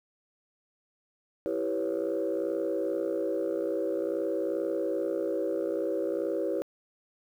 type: chord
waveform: sine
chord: C# half-diminished seventh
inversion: first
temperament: equal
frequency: 329.6 / 392 / 493.9 / 554.4 Hz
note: E4 / G4 / B4 / C#5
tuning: 0 / 0 / 0 / 0 cents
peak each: -32 dBFS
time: 1.46-6.62 s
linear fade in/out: 0 ms
effects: tanh soft clip ceiling -21 dBFS + 10-bit

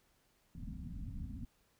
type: low-pass noise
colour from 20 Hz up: pink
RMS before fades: -44 dBFS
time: 0.55-1.45 s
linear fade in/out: 2 ms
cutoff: 270 Hz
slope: 96 dB/octave
effects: pink hiss -73 dBFS RMS until 1.79 s

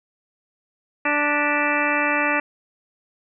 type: harmonic tone with a mistuned harmonic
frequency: 293.7 Hz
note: D4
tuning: in tune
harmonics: 1 / 2 / 3 / 4 / 5 / 6 / 7 / 8 / 9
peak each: -27 / -27 / -27 / -27 / -27 / -27 / -27 / -27 / -27 dBFS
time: 1.05-2.4 s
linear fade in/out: 5 ms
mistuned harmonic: 7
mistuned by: -82 cents
effects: none

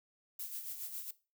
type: noise with tremolo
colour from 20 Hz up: violet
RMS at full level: -41 dBFS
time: 0.39-1.11 s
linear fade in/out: 5 ms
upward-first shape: sine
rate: 7.3 Hz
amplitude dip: 55%
effects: noise-tail reverb RT60 0.3 s tail -18 dB re dry

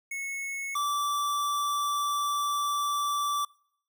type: tone pair in turn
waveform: square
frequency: 2195 / 1162.8 Hz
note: C#7 / D6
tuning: -18 / -18 cents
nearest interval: major seventh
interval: 1100 cents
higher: first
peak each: -33 / -27 dBFS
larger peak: second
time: 0.11-0.75 / 0.75-3.45 s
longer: second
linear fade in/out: 5 ms
effects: noise-tail reverb RT60 0.7 s tail -26 dB re dry

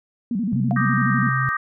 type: tone with vibrato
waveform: sine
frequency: 213 Hz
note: G#3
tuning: 44 cents sharp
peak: -20 dBFS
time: 0.31-1.29 s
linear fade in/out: 2 ms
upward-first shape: square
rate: 12 Hz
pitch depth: 190 cents each way
type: tone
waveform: sine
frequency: 130.81 Hz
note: C3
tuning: in tune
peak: -21 dBFS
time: 0.53-1.49 s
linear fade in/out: 0 ms
type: tone with exponential decay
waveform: sine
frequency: 704 Hz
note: F5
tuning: 14 cents sharp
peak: -20 dBFS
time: 0.71-0.8 s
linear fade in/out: 0 ms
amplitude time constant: 18 ms
type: chord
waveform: sine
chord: Eb major seventh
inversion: third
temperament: equal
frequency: 1174.7 / 1244.5 / 1568 / 1864.7 Hz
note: D6 / Eb6 / G6 / Bb6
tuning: 0 / 0 / 0 / 0 cents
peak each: -26 dBFS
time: 0.76-1.57 s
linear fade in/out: 5 ms
effects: none

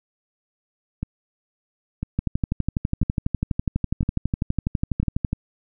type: two click trains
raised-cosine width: 5 ms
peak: -9 / -13 dBFS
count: 39 / 5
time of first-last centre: 2.19-5.33 / 1.03-5.03 s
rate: 12.1 / 1 Hz
effects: none

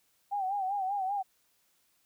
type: tone with vibrato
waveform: sine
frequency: 782 Hz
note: G5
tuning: 4 cents flat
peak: -29 dBFS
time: 0.31-1.23 s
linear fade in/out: 20 ms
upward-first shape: sine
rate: 5.1 Hz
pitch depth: 87 cents each way
effects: white hiss -71 dBFS RMS until 2.05 s

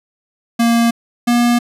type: tone pair in turn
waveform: square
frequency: 233.1 / 239.4 Hz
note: A#3 / A#3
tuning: 0 / +46 cents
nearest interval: unison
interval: 46 cents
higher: second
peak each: -11 dBFS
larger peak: neither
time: 0.59-0.91 / 1.27-1.59 s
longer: neither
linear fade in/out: 10 ms
effects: resampled to 32000 Hz

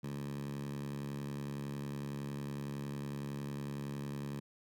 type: tone with high-pass filter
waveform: 10% pulse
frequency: 70.9 Hz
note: C#2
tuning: 40 cents sharp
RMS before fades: -41 dBFS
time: 0.03-4.4 s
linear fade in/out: 10 ms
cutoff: 160 Hz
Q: 4.3
effects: none

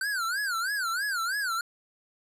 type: tone with vibrato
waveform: square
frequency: 1500 Hz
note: F#6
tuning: 23 cents sharp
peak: -28 dBFS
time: 0.01-1.61 s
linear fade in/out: 2 ms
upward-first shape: sine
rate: 3.1 Hz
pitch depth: 210 cents each way
effects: resampled to 32000 Hz

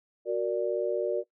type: chord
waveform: sine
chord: Gb augmented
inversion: none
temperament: equal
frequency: 370 / 466.2 / 587.3 Hz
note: Gb4 / Bb4 / D5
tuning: 0 / 0 / 0 cents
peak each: -30 dBFS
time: 0.25-1.24 s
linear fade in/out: 50 ms
effects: noise-tail reverb RT60 0.1 s tail -20 dB re dry

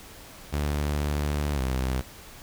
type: tone with pitch glide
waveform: sawtooth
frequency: 73.42 to 64.66 Hz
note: D2 to C2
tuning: 0 to -20 cents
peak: -21 dBFS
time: 0.52-2.02 s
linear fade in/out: 20 ms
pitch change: -220 cents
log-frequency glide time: 1.55-1.6 s
effects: pink hiss -46 dBFS RMS until 2.42 s

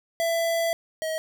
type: tone pair in turn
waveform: square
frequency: 667 / 635.8 Hz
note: E5 / D#5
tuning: +20 / +37 cents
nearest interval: minor second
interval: 83 cents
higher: first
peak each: -23 / -27 dBFS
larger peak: first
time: 0.2-0.73 / 1.02-1.18 s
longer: first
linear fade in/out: 0 ms
effects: none

